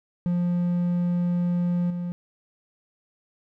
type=tone with level steps; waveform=triangle; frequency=175.6 Hz; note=F3; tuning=10 cents sharp; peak=-19 / -25 dBFS; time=0.26-2.12 s; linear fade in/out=0 ms; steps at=1.9 s; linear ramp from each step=5 ms; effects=none